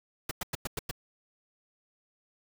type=noise bursts; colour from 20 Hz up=pink; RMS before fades=-33 dBFS; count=6; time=0.29-0.912 s; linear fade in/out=5 ms; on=22 ms; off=98 ms; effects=none